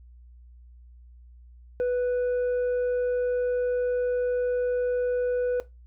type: tone with tanh clipping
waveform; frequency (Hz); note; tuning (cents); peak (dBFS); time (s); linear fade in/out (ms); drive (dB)
triangle; 493.9; B4; 0; -23; 1.8-5.6; 0; 8
effects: noise-tail reverb RT60 0.2 s tail -17 dB re dry + added 60 Hz sine -47 dBFS peak until 5.86 s

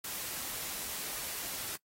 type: noise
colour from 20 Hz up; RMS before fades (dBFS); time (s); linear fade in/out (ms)
white; -39; 0.04-1.76; 5
effects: noise-tail reverb RT60 0.1 s tail -21 dB re dry + AAC 48 kbps

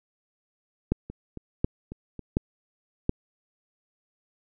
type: two click trains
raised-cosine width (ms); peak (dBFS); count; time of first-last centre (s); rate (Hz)
3; -9 / -24; 4 / 5; 0.92-3.094 / 1.1-2.193; 1.38 / 3.66
effects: none

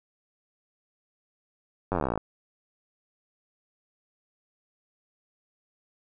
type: slowing click train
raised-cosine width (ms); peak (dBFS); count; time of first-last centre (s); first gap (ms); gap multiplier
1; -13; 19; 1.92-2.176; 10; 1.04
effects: none

